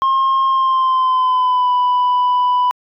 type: tone with pitch glide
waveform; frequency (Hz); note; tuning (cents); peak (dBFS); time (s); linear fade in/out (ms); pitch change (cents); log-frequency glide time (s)
sine; 1069 to 991.7; C6 to B5; +37 to +7; -9; 0.02-2.71; 0; -130; 0.47-1.71
effects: tanh soft clip ceiling -11 dBFS